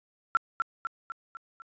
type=tone with echo; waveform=sine; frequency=1357 Hz; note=E6; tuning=50 cents sharp; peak=-18 dBFS; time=0.35-0.37 s; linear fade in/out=0 ms; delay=250 ms; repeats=5; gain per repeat=-5 dB; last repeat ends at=1.62 s; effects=resampled to 16000 Hz